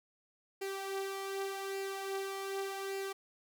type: tone with flanger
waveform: sawtooth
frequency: 390 Hz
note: G4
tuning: 9 cents flat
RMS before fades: -39 dBFS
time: 0.61-3.13 s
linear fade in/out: 10 ms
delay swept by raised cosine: 0.41 to 3.51 ms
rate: 0.85 Hz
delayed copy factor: +0.5
effects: none